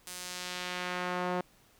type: tone with band-pass filter sweep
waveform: sawtooth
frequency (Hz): 180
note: F#3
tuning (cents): -47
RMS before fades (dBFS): -36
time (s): 0.07-1.41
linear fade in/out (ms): 2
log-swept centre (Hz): 10000 to 720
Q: 0.79
effects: pink hiss -63 dBFS RMS until 1.79 s